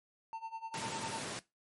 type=tone with tremolo; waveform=triangle; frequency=900 Hz; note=A5; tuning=39 cents sharp; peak=-35 dBFS; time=0.33-1.2 s; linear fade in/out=0 ms; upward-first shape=sine; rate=10 Hz; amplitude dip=85%
type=high-pass noise; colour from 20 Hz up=pink; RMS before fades=-41 dBFS; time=0.74-1.39 s; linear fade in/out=0 ms; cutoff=120 Hz; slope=24 dB/octave
effects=noise-tail reverb RT60 0.2 s tail -18 dB re dry + MP3 48 kbps